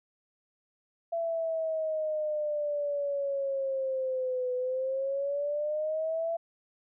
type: exponential two-way sweep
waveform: sine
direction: down then up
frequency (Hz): 673 to 499.5 to 673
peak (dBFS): -28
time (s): 1.12-6.37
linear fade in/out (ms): 10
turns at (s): 4.54
effects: none